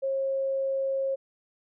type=tone; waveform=sine; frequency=540 Hz; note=C#5; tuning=45 cents flat; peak=-25 dBFS; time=0.02-1.16 s; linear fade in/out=20 ms; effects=none

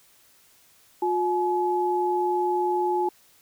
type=tone pair together; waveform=sine; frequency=357.7 / 850.8 Hz; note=F4 / G#5; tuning=+41 / +42 cents; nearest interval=octave + minor third; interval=1501 cents; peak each=-24 dBFS; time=1.02-3.09 s; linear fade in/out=5 ms; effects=white hiss -58 dBFS RMS until 3.41 s

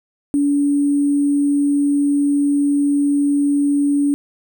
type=tone with sample-and-hold; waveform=sine; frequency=285.9 Hz; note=D4; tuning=46 cents flat; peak=-13 dBFS; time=0.34-4.14 s; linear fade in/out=0 ms; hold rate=8820 Hz; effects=none

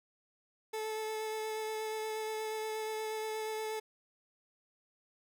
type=tone with vibrato; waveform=30% pulse; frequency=435.6 Hz; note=A4; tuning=17 cents flat; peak=-33 dBFS; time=0.73-3.8 s; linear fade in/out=10 ms; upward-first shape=sine; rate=8.4 Hz; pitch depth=12 cents each way; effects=none

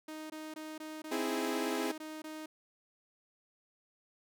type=tone bursts; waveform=sawtooth; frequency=311.1 Hz; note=D#4; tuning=in tune; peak=-38 dBFS; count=10; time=0.08-2.46 s; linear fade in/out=5 ms; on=220 ms; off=20 ms
type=chord; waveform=sawtooth; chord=C augmented; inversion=none; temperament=equal; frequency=261.6 / 329.6 / 415.3 Hz; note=C4 / E4 / G#4; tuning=0 / 0 / 0 cents; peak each=-33 dBFS; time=1.11-1.92 s; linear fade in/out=10 ms
effects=none

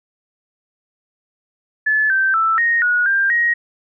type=tone with pitch steps; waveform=sine; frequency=1728 / 1556 / 1324 / 1864 / 1455 / 1590 / 1885 Hz; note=A6 / G6 / E6 / A#6 / F#6 / G6 / A#6; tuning=-32 / -13 / +7 / -1 / -29 / +24 / +19 cents; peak=-13 dBFS; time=1.86-3.54 s; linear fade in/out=10 ms; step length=240 ms; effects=none

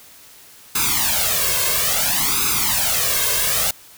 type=noise with flanger; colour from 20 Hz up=white; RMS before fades=-19 dBFS; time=0.75-3.71 s; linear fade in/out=5 ms; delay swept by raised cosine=0.79 to 1.89 ms; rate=0.59 Hz; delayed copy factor=+0.95; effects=white hiss -45 dBFS RMS until 3.97 s

